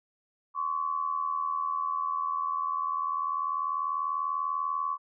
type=tone pair together; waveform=sine; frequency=1049.8 / 1130 Hz; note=C6 / C#6; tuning=+5 / +33 cents; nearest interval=minor second; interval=128 cents; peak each=-33 / -29 dBFS; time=0.54-4.98 s; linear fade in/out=50 ms; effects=none

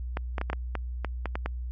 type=clicks; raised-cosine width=0.5 ms; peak=-15 dBFS; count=10; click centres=0.171 / 0.382 / 0.414 / 0.5 / 0.531 / 0.753 / 1.047 / 1.257 / 1.355 / 1.46 s; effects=added 61 Hz sine -31 dBFS peak until 1.71 s + MP3 32 kbps

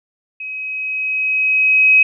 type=tone with level ramp; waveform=sine; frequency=2540 Hz; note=D#7; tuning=35 cents sharp; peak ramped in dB=-25 to -6 dBFS; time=0.4-2.03 s; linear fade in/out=5 ms; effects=none

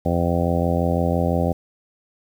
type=harmonic tone; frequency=85.9 Hz; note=F2; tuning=28 cents flat; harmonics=1 / 2 / 3 / 4 / 5 / 6 / 7 / 8 / 9; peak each=-23 / -23 / -26 / -30 / -31 / -26 / -27 / -32 / -29 dBFS; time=0.05-1.53 s; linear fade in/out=10 ms; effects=8-bit

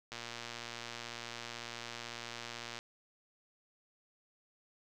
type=click train; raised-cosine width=0.2 ms; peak=-25 dBFS; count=316; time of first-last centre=0.12-2.789 s; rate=118 Hz; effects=none

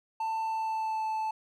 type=tone with pitch glide; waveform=triangle; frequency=890 to 875.7 Hz; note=A5 to A5; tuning=+20 to -8 cents; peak=-27 dBFS; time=0.2-1.31 s; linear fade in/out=5 ms; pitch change=-28 cents; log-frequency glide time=0.42-1.07 s; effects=none

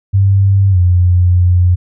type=tone with pitch glide; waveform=sine; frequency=98 to 89.35 Hz; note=G2 to F2; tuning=0 to +40 cents; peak=-6 dBFS; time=0.13-1.76 s; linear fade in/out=20 ms; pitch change=-160 cents; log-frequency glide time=0.7-0.78 s; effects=none

